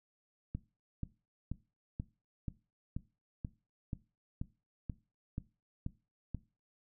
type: click train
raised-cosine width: 5 ms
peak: -25 dBFS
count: 13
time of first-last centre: 0.55-6.347 s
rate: 2.07 Hz
effects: noise-tail reverb RT60 0.3 s tail -18 dB re dry